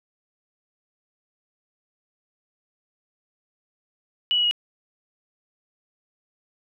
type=tone with pitch steps; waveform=sine; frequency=2943 / 2918 / 2892 Hz; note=F#7 / F#7 / F#7; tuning=-10 / -25 / -40 cents; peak=-18 dBFS; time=4.31-4.511 s; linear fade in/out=0 ms; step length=67 ms; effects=none